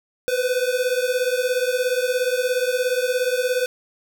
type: beating tone pair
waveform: square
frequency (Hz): 493.9 / 510.9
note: B4 / C5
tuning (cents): 0 / -41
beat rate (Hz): 17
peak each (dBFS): -23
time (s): 0.28-3.66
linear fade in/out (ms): 0
effects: none